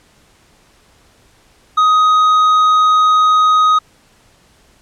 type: tone with tanh clipping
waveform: triangle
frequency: 1254 Hz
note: D#6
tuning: 13 cents sharp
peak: -9 dBFS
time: 1.77-3.79 s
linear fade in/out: 10 ms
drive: 10 dB
effects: pink hiss -51 dBFS RMS until 4.81 s + low-pass 10000 Hz 12 dB/octave